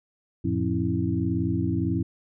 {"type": "tone cluster", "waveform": "sine", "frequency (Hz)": [91.7, 113.3, 176.4, 268.6, 326.7], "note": ["F#2", "A#2", "F3", "C4", "E4"], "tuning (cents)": [-15, -49, 18, 46, -15], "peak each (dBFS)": -29, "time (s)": [0.44, 2.03], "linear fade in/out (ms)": 10, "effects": []}